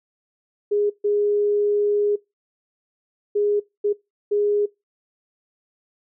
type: tone bursts at uneven times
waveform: sine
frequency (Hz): 412.8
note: G#4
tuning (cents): -10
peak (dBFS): -17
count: 5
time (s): 0.71-0.9 / 1.04-2.16 / 3.35-3.6 / 3.84-3.93 / 4.31-4.66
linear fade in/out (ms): 10
effects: noise-tail reverb RT60 0.2 s tail -21 dB re dry